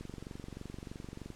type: click train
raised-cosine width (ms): 3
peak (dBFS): -30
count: 31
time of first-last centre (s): 0.01-1.303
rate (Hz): 23.2
effects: pink hiss -56 dBFS RMS until 1.35 s + low-pass 9000 Hz 12 dB/octave